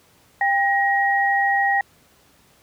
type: tone pair together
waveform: sine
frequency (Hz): 795.7 / 1891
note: G5 / A#6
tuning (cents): +26 / +24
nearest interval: octave + minor third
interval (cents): 1498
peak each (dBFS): -19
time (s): 0.41-1.81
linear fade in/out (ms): 2
effects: pink hiss -56 dBFS RMS until 2.62 s + high-pass 60 Hz 12 dB/octave